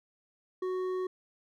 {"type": "tone with hard clipping", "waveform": "sine", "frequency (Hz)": 370, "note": "F#4", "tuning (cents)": 0, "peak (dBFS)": -32, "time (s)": [0.62, 1.07], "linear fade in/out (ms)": 5, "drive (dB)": 7, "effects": []}